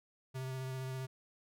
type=tone with vibrato; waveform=square; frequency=130.81 Hz; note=C3; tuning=in tune; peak=-39 dBFS; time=0.34-1.07 s; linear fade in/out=20 ms; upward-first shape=triangle; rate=15 Hz; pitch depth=19 cents each way; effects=none